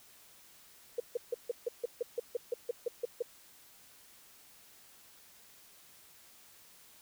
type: tone bursts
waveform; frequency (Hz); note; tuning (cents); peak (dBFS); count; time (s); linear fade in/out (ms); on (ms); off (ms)
sine; 480.2; B4; -49; -29; 14; 0.98-3.224; 5; 21; 150
effects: white hiss -59 dBFS RMS until 7.01 s

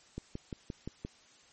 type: click train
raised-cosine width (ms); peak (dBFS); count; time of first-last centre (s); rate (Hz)
3; -25; 6; 0.18-1.05; 5.75
effects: white hiss -61 dBFS RMS until 1.52 s + MP3 32 kbps

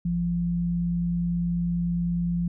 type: tone pair together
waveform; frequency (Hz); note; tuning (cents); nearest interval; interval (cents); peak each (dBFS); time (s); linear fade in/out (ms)
sine; 54.4 / 172.7; A1 / F3; -19 / -19; octave + minor sixth; 2000; -34 / -23; 0.05-2.48; 5
effects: none

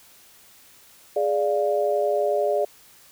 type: chord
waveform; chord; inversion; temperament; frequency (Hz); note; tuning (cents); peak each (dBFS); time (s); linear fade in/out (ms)
sine; D diminished; second; equal; 415.3 / 587.3 / 698.5; Ab4 / D5 / F5; 0 / 0 / 0; -24 / -22 / -27; 1.16-2.65; 5
effects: white hiss -52 dBFS RMS until 3.11 s

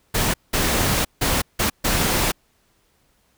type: noise bursts at uneven times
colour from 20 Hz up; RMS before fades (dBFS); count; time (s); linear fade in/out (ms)
pink; -20; 5; 0.14-0.34 / 0.53-1.05 / 1.21-1.42 / 1.59-1.7 / 1.84-2.32; 10
effects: pink hiss -63 dBFS RMS until 3.37 s

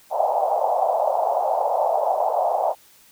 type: band-pass noise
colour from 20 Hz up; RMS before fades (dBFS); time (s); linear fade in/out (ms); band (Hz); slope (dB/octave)
pink; -21; 0.1-2.75; 50; 600 to 840; 48
effects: white hiss -53 dBFS RMS until 3.11 s

